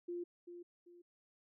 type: tone with echo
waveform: sine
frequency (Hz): 349.2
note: F4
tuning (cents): 0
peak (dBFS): -39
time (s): 0.08-0.24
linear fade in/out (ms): 10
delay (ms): 390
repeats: 2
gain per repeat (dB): -9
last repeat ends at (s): 1.02
effects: none